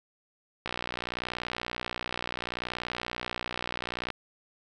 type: click train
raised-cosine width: 0.3 ms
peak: -16 dBFS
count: 210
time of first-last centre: 0.66-4.103 s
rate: 60.7 Hz
effects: none